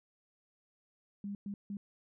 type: tone bursts at uneven times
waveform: sine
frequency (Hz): 201.6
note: G3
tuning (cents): +49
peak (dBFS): -37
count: 3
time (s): 1.24-1.35 / 1.46-1.54 / 1.7-1.77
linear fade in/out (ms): 2
effects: none

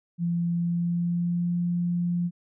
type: tone with pitch glide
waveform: sine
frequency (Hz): 171.3 to 174.29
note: F3 to F3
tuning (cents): -33 to -3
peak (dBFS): -23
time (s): 0.18-2.31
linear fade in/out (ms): 50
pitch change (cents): +30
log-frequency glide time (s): 0.53-1.56
effects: none

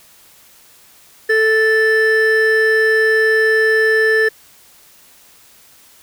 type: tone pair together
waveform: triangle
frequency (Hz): 440 / 1760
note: A4 / A6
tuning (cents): 0 / 0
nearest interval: 2 octaves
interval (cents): 2400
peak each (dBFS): -11 / -11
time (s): 1.29-4.29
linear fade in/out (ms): 10
effects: tanh soft clip ceiling -3 dBFS + white hiss -47 dBFS RMS until 6.02 s

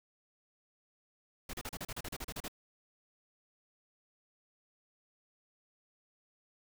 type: noise bursts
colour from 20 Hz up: pink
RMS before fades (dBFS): -41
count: 13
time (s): 1.49-2.482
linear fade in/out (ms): 5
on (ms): 44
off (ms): 35
effects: none

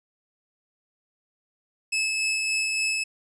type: tone with tremolo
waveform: sawtooth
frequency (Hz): 2600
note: E7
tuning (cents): -24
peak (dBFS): -19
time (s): 1.92-3.04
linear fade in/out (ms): 10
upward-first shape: sine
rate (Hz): 3.5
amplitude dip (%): 25
effects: resampled to 24000 Hz

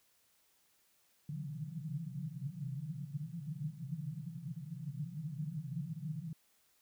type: band-pass noise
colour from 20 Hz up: white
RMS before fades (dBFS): -42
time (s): 1.29-6.33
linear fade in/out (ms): 2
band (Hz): 130 to 170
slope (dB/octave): 96
effects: white hiss -72 dBFS RMS until 6.81 s

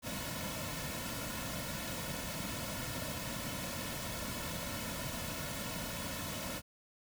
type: noise with comb filter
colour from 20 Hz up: pink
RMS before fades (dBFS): -40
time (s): 0.02-6.62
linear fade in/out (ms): 50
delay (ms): 2.5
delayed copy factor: -0.7
effects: none

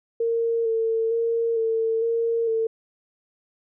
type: tone with vibrato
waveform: sine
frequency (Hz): 455.4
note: A#4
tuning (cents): -40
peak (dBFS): -20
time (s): 0.2-2.67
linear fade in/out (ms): 5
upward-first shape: square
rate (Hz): 1.1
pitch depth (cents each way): 21
effects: none

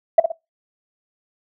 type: tone with echo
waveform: sine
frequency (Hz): 659.3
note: E5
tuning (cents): 0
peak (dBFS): -4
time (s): 0.18-0.2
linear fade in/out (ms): 5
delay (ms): 60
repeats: 2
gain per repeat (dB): -9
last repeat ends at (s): 0.32
effects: noise-tail reverb RT60 0.2 s tail -20 dB re dry + tanh soft clip ceiling -1 dBFS

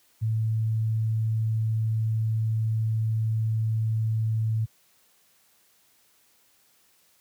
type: tone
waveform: sine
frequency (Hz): 110.8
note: A2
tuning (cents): +13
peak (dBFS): -22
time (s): 0.21-4.66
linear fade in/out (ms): 20
effects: white hiss -63 dBFS RMS until 7.2 s + high-pass 60 Hz 12 dB/octave

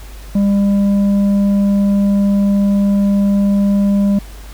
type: tone with tanh clipping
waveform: triangle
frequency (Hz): 200.2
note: G3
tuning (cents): +37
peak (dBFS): -11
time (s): 0.35-4.19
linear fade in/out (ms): 5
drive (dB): 10
effects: added 50 Hz sine -30 dBFS peak until 4.53 s + pink hiss -40 dBFS RMS until 4.53 s

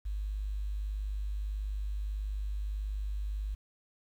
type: tone with quantisation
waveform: sine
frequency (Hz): 50.8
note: G#1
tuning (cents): -38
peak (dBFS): -32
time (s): 0.05-3.55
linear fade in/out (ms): 10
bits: 10
effects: none

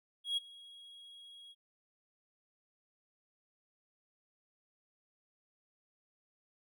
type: tone with ADSR envelope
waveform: triangle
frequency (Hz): 3305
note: G#7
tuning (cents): -9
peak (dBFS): -28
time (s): 0.24-1.55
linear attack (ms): 130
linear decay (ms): 20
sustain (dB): -22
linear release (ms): 40
effects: none

